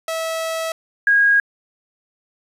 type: tone pair in turn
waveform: sawtooth / sine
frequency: 650 / 1637.9 Hz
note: E5 / G#6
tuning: -24 / -24 cents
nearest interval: octave + major third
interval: 1600 cents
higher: second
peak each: -18 / -11 dBFS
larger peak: second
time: 0.08-0.72 / 1.07-1.4 s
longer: first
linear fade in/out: 2 ms
effects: resampled to 32000 Hz + 8-bit